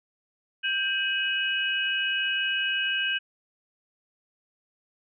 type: tone cluster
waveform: sine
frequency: 1577 / 2538 / 2928 Hz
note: G6 / D#7 / F#7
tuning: +10 / +34 / -19 cents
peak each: -28 / -30 / -28 dBFS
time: 0.63-3.19 s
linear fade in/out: 20 ms
effects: none